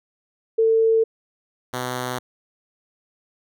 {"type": "tone pair in turn", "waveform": ["sine", "5% pulse"], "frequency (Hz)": [448.4, 125.83], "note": ["A4", "B2"], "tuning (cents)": [33, 33], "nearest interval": "octave + minor seventh", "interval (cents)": 2200, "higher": "first", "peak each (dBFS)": -14, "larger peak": "neither", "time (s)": [[0.58, 1.04], [1.73, 2.19]], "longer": "neither", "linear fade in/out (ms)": 10, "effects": []}